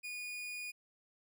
40% pulse tone, 2454 Hz, D#7, 25 cents flat, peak -40 dBFS, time 0.03-0.72 s, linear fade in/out 20 ms, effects none

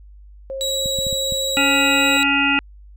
sine tone, 537 Hz, C5, 45 cents sharp, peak -25 dBFS, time 0.5-2.17 s, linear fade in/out 0 ms
30% pulse tone with vibrato, 3874 Hz, B7, 34 cents flat, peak -18 dBFS, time 0.61-2.23 s, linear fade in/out 0 ms, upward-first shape square, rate 15 Hz, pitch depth 10 cents each way
clicks, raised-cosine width 5 ms, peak -18 dBFS, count 5, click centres 0.859 / 0.988 / 1.068 / 1.128 / 1.323 s
harmonic tone, 280 Hz, C#4, 18 cents sharp, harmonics 1 / 3 / 5 / 7 / 9 / 10, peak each -21 / -25 / -22 / -25 / -19 / -22 dBFS, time 1.57-2.59 s, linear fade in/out 0 ms
effects added 50 Hz sine -40 dBFS peak until 2.96 s

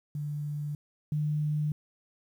sine tone pair in turn, 147.5 / 150.43 Hz, D3 / D3, +8 / +42 cents, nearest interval unison, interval 34 cents, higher second, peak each -31 / -26 dBFS, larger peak second, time 0.15-0.75 / 1.12-1.72 s, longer neither, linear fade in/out 2 ms, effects 10-bit

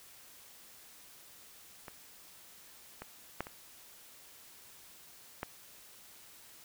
clicks, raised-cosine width 0.5 ms, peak -29 / -27 / -19 / -30 / -21 dBFS, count 5, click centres 1.882 / 3.02 / 3.406 / 3.469 / 5.431 s, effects white hiss -56 dBFS RMS until 6.64 s

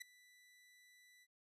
sawtooth tone with ADSR envelope, 1980 Hz, B6, 4 cents sharp, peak -40 dBFS, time 0-1.27 s, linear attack 17 ms, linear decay 6 ms, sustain -21 dB, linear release 45 ms, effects resampled to 32000 Hz

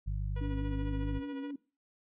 harmonic tone, 50.4 Hz, G1, 49 cents sharp, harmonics 1 / 2 / 3, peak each -32 / -38 / -42 dBFS, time 0.06-1.2 s, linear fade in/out 20 ms
sawtooth tone with tremolo, 484.3 Hz, B4, 34 cents flat, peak -39 dBFS, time 0.36-1.51 s, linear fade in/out 5 ms, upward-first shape sine, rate 14 Hz, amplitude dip 60%
sine tone with vibrato, 280 Hz, C#4, 18 cents sharp, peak -36 dBFS, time 0.41-1.56 s, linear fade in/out 5 ms, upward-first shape square, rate 4.9 Hz, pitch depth 37 cents each way
effects noise-tail reverb RT60 0.3 s tail -18 dB re dry + resampled to 8000 Hz

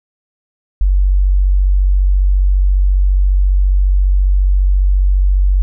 sine tone, 47.31 Hz, F#1, 39 cents sharp, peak -8 dBFS, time 0.81-5.62 s, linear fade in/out 0 ms, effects none

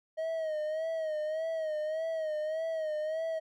triangle tone with vibrato, 630 Hz, D#5, 21 cents sharp, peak -29 dBFS, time 0.17-3.4 s, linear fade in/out 20 ms, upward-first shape sine, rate 1.7 Hz, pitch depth 63 cents each way, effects none

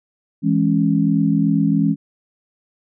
sine chord, C# minor, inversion first, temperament equal with one note detuned, 164.81 / 207.7 / 275.4 Hz, E3 / G#3 / C#4, 0 / 0 / -11 cents, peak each -18 dBFS, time 0.42-1.96 s, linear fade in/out 50 ms, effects none

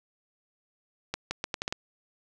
accelerating click train, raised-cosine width 0.2 ms, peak -13 dBFS, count 7, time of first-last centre 1.14-1.725 s, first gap 170 ms, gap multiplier 0.77, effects none

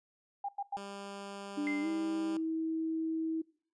sine tone bursts, 803 Hz, G5, 41 cents sharp, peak -33 dBFS, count 3, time 0.44-0.769 s, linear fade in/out 5 ms, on 47 ms, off 94 ms
10% pulse tone, 199.2 Hz, G3, 28 cents sharp, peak -34 dBFS, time 0.77-2.37 s, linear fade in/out 0 ms
sine tone with pitch glide, 293.7 to 322.1 Hz, D4 to E4, 0 to -40 cents, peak -31 dBFS, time 1.57-3.42 s, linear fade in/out 10 ms, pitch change +160 cents, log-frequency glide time 1.81-1.87 s
sine tone with exponential decay, 2079 Hz, C7, 12 cents flat, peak -34 dBFS, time 1.67-2.18 s, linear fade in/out 0 ms, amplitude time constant 110 ms
effects noise-tail reverb RT60 0.5 s tail -23 dB re dry + resampled to 22050 Hz

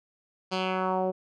10% pulse tone with low-pass filter sweep, 186.7 Hz, F#3, 16 cents sharp, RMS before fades -28 dBFS, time 0.51-1.12 s, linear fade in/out 20 ms, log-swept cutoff 4800 to 490 Hz, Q 2.1, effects none

